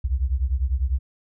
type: beating tone pair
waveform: sine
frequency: 61.74 / 71.74 Hz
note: B1 / D2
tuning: 0 / -40 cents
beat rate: 10 Hz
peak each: -22 / -24 dBFS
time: 0.04-0.99 s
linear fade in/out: 10 ms
effects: none